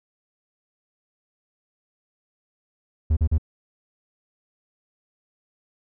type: tone bursts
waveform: triangle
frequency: 77.78 Hz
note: D#2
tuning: in tune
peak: -14 dBFS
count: 3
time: 3.1-3.382 s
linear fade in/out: 10 ms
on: 68 ms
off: 39 ms
effects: none